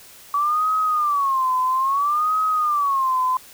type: tone with vibrato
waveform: sine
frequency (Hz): 1137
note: C#6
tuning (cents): +44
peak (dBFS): -17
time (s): 0.34-3.37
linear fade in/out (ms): 2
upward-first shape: sine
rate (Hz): 0.6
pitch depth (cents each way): 190
effects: white hiss -45 dBFS RMS until 3.53 s